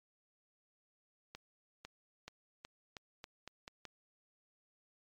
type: accelerating click train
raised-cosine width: 0.2 ms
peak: -29 dBFS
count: 9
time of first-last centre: 1.35-3.853 s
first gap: 500 ms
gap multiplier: 0.86
effects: MP3 96 kbps